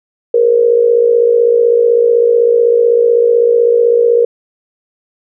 sine tone with amplitude modulation, 471 Hz, A#4, 18 cents sharp, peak -3 dBFS, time 0.34-4.25 s, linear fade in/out 5 ms, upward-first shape sine, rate 55.9 Hz, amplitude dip 70%, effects none

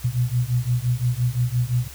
sine beating tone pair, 120 / 125.8 Hz, B2 / B2, -49 / +32 cents, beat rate 5.8 Hz, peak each -22 dBFS, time 0.04-1.88 s, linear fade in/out 10 ms, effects added 67 Hz sine -40 dBFS peak until 1.94 s + white hiss -42 dBFS RMS until 1.94 s

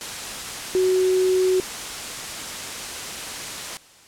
sine tone in noise, 371.8 Hz, F#4, 8 cents sharp, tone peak -16 dBFS, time 0.75-1.6 s, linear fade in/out 0 ms, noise white, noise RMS -31 dBFS, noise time 0.01-3.77 s, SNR +12 dB, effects white hiss -50 dBFS RMS until 4.07 s + low-pass 9000 Hz 12 dB/octave

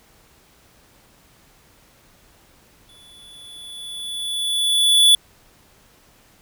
square tone with exponential growth, 3444 Hz, A7, 38 cents flat, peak -9 dBFS, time 2.89-5.15 s, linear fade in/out 2 ms, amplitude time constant 490 ms, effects pink hiss -54 dBFS RMS until 6.41 s

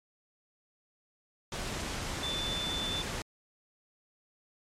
sine tone in noise, 3527 Hz, A7, 3 cents sharp, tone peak -33 dBFS, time 2.23-3.02 s, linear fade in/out 2 ms, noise pink, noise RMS -36 dBFS, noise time 1.52-3.22 s, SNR 0 dB, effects low-pass 8000 Hz 12 dB/octave + MP3 64 kbps

